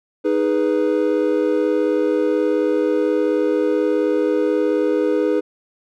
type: chord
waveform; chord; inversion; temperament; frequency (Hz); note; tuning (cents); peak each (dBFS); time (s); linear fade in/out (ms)
triangle; G# minor; second; equal; 311.1 / 415.3 / 493.9; D#4 / G#4 / B4; 0 / 0 / 0; -18; 0.24-5.41; 20
effects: none